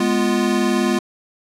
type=chord; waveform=square; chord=F diminished; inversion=first; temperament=equal; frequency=207.7 / 246.9 / 349.2 Hz; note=Ab3 / Cb4 / F4; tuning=0 / 0 / 0 cents; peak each=-21 dBFS; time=0-0.99 s; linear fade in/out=5 ms; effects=low-pass 10000 Hz 12 dB/octave